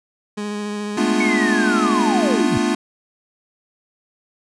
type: tone with vibrato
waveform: 30% pulse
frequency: 207.7 Hz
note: G#3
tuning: in tune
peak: -21 dBFS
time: 0.37-2.42 s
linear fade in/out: 10 ms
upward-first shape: sine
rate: 14 Hz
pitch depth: 14 cents each way
type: chord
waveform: square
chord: B half-diminished seventh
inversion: third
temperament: equal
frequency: 220 / 246.9 / 293.7 / 349.2 Hz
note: A3 / B3 / D4 / F4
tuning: 0 / 0 / 0 / 0 cents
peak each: -23 dBFS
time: 0.97-2.75 s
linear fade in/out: 5 ms
type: linear sweep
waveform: sine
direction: down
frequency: 2248 to 87.1 Hz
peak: -20 dBFS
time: 1.2-2.58 s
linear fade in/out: 5 ms
effects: resampled to 22050 Hz